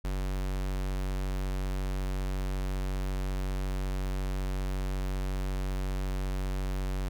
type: tone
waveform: square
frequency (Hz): 47.29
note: F#1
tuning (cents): +39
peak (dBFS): -30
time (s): 0.04-7.09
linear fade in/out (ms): 10
effects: none